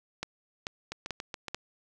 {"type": "two click trains", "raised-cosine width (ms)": 0.2, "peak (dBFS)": [-19, -16], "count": [5, 4], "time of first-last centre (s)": [[0.92, 1.483], [0.23, 1.546]], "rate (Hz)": [7.11, 2.28], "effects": []}